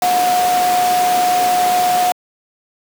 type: tone in noise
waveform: sine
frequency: 723 Hz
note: F#5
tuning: 40 cents flat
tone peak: -12 dBFS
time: 0.02-2.12 s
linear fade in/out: 2 ms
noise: pink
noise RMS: -21 dBFS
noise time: 0.02-2.12 s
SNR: +6 dB
effects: high-pass 300 Hz 12 dB/octave